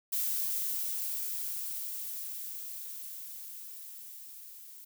violet noise with level ramp, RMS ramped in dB -31 to -50 dBFS, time 0.12-4.85 s, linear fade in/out 10 ms, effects none

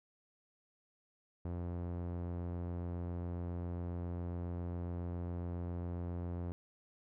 sawtooth tone with low-pass filter, 87.31 Hz, F2, in tune, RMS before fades -40 dBFS, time 1.45-6.52 s, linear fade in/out 0 ms, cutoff 790 Hz, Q 0.6, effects none

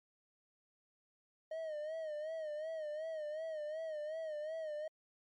triangle tone with vibrato, 622.3 Hz, D#5, in tune, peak -37 dBFS, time 1.51-4.88 s, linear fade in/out 5 ms, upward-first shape sine, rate 2.7 Hz, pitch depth 78 cents each way, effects MP3 48 kbps

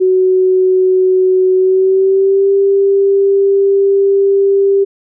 sine tone with pitch glide, 372.5 to 394.7 Hz, F#4 to G4, +12 to +12 cents, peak -7 dBFS, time 0-4.85 s, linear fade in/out 20 ms, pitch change +100 cents, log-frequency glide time 1.55-2.51 s, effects none

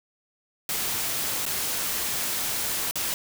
white noise with dropouts, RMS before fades -28 dBFS, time 0.69-3.14 s, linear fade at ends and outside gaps 1 ms, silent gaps 1.454-1.463 / 2.911-2.956 s, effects none

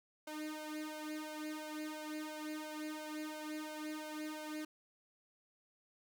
sawtooth tone with flanger, 306.7 Hz, D#4, 25 cents flat, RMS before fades -44 dBFS, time 0.27-4.65 s, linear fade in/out 5 ms, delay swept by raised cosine 1.9 to 2.83 ms, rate 2.9 Hz, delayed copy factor +0.85, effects none

